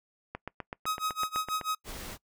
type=click train; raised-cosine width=0.5 ms; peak=-21 dBFS; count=11; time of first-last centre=0.35-1.613 s; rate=7.92 Hz
type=tone with tremolo; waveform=45% pulse; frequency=1266 Hz; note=D#6; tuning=30 cents sharp; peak=-27 dBFS; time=0.86-1.75 s; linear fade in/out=5 ms; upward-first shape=sine; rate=6.2 Hz; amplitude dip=95%
type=noise; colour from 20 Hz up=pink; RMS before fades=-41 dBFS; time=1.84-2.18 s; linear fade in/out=50 ms
effects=noise-tail reverb RT60 0.1 s tail -23 dB re dry